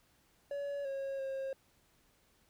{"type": "tone with pitch steps", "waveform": "triangle", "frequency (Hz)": [567, 545, 537], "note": ["C#5", "C#5", "C5"], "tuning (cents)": [39, -29, 45], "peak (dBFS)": -34, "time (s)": [0.51, 1.53], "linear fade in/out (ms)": 2, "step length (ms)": 340, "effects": ["pink hiss -70 dBFS RMS until 2.49 s"]}